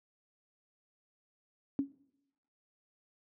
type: tone with exponential decay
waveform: sine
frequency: 277.2 Hz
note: C#4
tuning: in tune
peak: -24 dBFS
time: 1.79-1.92 s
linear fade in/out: 0 ms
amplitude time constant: 27 ms
effects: noise-tail reverb RT60 0.9 s tail -23 dB re dry + high-pass 100 Hz 12 dB/octave